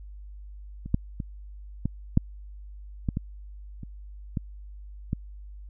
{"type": "clicks", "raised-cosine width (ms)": 5, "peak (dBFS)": [-24, -9, -19, -13, -6, -13, -15, -25, -15, -14], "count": 10, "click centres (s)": [0.86, 0.944, 1.202, 1.856, 2.174, 3.088, 3.171, 3.833, 4.372, 5.131], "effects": ["added 50 Hz sine -40 dBFS peak until 5.69 s"]}